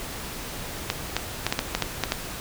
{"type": "clicks", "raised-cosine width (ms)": 0.2, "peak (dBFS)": -5, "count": 9, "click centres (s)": [0.901, 1.166, 1.466, 1.525, 1.591, 1.75, 1.823, 2.037, 2.121], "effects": ["pink hiss -35 dBFS RMS until 2.4 s"]}